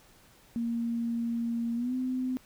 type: tone with pitch glide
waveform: sine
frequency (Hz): 233.1 to 255.7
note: A#3 to C4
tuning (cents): 0 to -40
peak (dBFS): -28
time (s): 0.56-2.37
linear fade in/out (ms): 0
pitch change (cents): +160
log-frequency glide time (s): 1.75-1.94
effects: pink hiss -59 dBFS RMS until 2.45 s